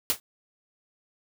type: noise with exponential decay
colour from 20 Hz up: white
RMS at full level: -20 dBFS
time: 0.1-0.2 s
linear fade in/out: 0 ms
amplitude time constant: 21 ms
effects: none